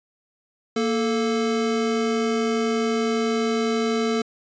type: tone pair together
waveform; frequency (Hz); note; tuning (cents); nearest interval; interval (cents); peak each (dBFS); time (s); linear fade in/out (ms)
square; 232.5 / 439.2; A#3 / A4; -4 / -3; major seventh; 1101; -24; 0.76-4.22; 5
effects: resampled to 16000 Hz